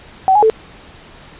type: tone with pitch steps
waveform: sine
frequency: 761 / 836 / 440.6 Hz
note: F#5 / G#5 / A4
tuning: +48 / +11 / +2 cents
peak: -7 dBFS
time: 0.28-0.499 s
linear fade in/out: 0 ms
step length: 73 ms
effects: pink hiss -40 dBFS RMS until 1.39 s + resampled to 8000 Hz